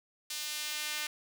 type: tone with high-pass filter sweep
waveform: sawtooth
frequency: 301.2 Hz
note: D4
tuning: 44 cents sharp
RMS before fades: -37 dBFS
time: 0.3-1.07 s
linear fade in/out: 5 ms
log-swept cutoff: 3900 to 2200 Hz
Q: 1
effects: none